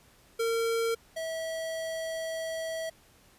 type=tone pair in turn; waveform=square; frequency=457.9 / 649.1 Hz; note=A#4 / E5; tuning=-31 / -27 cents; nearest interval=tritone; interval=604 cents; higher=second; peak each=-27 / -33 dBFS; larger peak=first; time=0.39-0.95 / 1.16-2.9 s; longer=second; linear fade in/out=10 ms; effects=pink hiss -60 dBFS RMS until 3.38 s + resampled to 32000 Hz